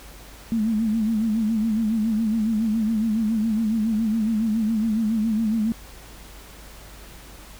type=tone with vibrato; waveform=sine; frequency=220 Hz; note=A3; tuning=in tune; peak=-19 dBFS; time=0.52-5.72 s; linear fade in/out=0 ms; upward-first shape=sine; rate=7.2 Hz; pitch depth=79 cents each way; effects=added 50 Hz sine -44 dBFS peak until 7.59 s + pink hiss -45 dBFS RMS until 7.59 s